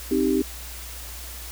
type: chord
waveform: sine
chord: C minor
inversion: none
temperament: equal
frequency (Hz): 261.6 / 311.1 / 392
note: C4 / Eb4 / G4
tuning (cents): 0 / 0 / 0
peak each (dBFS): -23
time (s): 0.11-0.42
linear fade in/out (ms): 5
effects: added 60 Hz sine -38 dBFS peak until 1.51 s + white hiss -39 dBFS RMS until 1.51 s